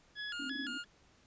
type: tone with vibrato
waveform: 25% pulse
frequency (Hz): 1548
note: G6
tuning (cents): -22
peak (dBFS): -35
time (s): 0.15-0.85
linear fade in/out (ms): 50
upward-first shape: square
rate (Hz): 2.9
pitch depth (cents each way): 150
type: band-pass noise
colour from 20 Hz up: white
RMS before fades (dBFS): -44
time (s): 0.39-0.78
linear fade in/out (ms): 10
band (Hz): 250 to 290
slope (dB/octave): 96
effects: pink hiss -66 dBFS RMS until 1.26 s + resampled to 16000 Hz